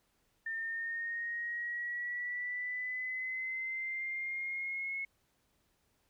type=linear sweep; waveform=sine; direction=up; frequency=1801 to 2184 Hz; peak=-35 dBFS; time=0.46-5.05 s; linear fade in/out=5 ms; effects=pink hiss -75 dBFS RMS until 6.09 s